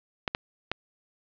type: clicks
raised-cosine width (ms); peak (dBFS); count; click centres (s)
0.3; -11; 3; 0.278 / 0.349 / 0.716
effects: resampled to 11025 Hz + 7-bit